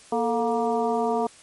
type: harmonic tone with a mistuned harmonic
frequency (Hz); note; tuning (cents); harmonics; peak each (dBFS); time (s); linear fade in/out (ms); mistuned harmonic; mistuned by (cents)
235.9; A#3; +21; 1 / 2 / 3 / 4 / 5; -28 / -25 / -26 / -29 / -35; 0.12-1.27; 5; 2; -100
effects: white hiss -50 dBFS RMS until 1.42 s + MP3 48 kbps